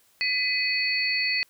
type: tone cluster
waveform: sine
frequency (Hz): 2005 / 2523 / 4445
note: B6 / D#7 / C#8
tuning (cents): +26 / +23 / +4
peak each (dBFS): -27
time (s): 0.21-1.43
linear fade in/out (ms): 0
effects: white hiss -62 dBFS RMS until 1.49 s